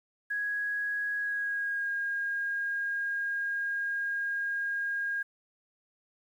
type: tone with pitch glide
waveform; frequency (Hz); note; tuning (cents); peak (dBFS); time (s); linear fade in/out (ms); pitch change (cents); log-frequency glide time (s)
sine; 1661.2 to 1624.2; G#6 to G#6; 0 to -39; -29; 0.3-5.23; 10; -39; 1.17-1.91
effects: 10-bit